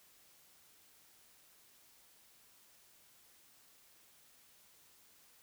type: silence
effects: white hiss -65 dBFS RMS until 5.42 s